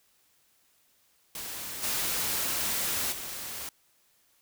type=noise with level steps; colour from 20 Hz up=white; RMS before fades=-38 / -30 / -38 dBFS; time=1.35-3.69 s; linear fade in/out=2 ms; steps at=1.82 / 3.11 s; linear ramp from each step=20 ms; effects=white hiss -67 dBFS RMS until 4.41 s